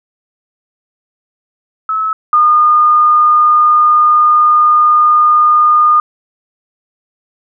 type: tone pair in turn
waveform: sine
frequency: 1296 / 1219.3 Hz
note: E6 / D#6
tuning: -30 / -35 cents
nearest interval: minor second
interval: 105 cents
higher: first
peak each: -12 / -5 dBFS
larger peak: second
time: 1.89-2.13 / 2.33-6 s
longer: second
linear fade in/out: 2 ms
effects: none